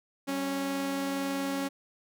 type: tone pair together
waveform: sawtooth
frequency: 190.95 / 275.6 Hz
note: G3 / C#4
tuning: -45 / -10 cents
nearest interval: tritone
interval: 635 cents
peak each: -36 / -26 dBFS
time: 0.27-1.69 s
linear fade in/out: 20 ms
effects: none